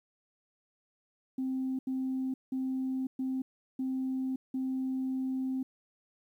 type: tone bursts at uneven times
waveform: sine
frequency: 261.6 Hz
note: C4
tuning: in tune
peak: -29 dBFS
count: 6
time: 1.38-1.79 / 1.87-2.34 / 2.52-3.07 / 3.19-3.42 / 3.79-4.36 / 4.54-5.63 s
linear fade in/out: 5 ms
effects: tanh soft clip ceiling -26 dBFS + 11-bit